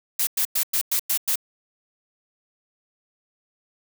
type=noise bursts; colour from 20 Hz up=blue; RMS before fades=-22 dBFS; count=7; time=0.19-1.357 s; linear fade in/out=5 ms; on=81 ms; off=100 ms; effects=none